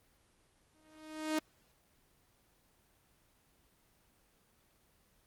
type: tone with exponential growth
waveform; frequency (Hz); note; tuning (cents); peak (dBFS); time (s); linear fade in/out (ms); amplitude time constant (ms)
sawtooth; 311.1; D#4; 0; -25; 0.74-1.39; 5; 140
effects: pink hiss -70 dBFS RMS until 5.26 s + Opus 24 kbps